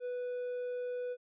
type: tone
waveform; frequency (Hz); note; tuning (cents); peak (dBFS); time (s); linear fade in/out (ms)
triangle; 493.9; B4; 0; -33; 0-1.17; 50
effects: resampled to 8000 Hz